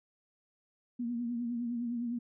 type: tone with vibrato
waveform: sine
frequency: 238 Hz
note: A#3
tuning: 36 cents sharp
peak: -32 dBFS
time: 0.99-2.19 s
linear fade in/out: 10 ms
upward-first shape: triangle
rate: 9.8 Hz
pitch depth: 62 cents each way
effects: none